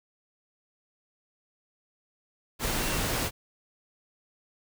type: tone in noise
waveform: sine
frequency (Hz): 2729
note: F7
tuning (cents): -41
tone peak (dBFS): -40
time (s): 2.77-3.01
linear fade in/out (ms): 50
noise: pink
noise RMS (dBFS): -29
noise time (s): 2.59-3.31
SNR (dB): -14
effects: none